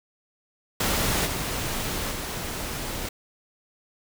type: noise with level steps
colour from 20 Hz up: pink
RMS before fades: -24 / -29 / -32 dBFS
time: 0.8-3.09 s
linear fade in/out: 5 ms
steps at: 1.25 / 2.1 s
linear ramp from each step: 20 ms
effects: none